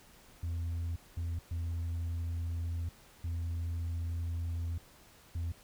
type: tone bursts at uneven times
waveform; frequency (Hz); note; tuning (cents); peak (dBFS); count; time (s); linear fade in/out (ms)
sine; 84.4; E2; +41; -30; 5; 0.43-0.96 / 1.17-1.39 / 1.51-2.89 / 3.24-4.78 / 5.35-5.52; 5
effects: tanh soft clip ceiling -32 dBFS + pink hiss -59 dBFS RMS until 5.63 s